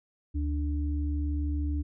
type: tone pair together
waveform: sine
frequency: 73.42 / 293.7 Hz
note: D2 / D4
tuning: 0 / 0 cents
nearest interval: 2 octaves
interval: 2400 cents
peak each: -27 / -35 dBFS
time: 0.34-1.83 s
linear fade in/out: 20 ms
effects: none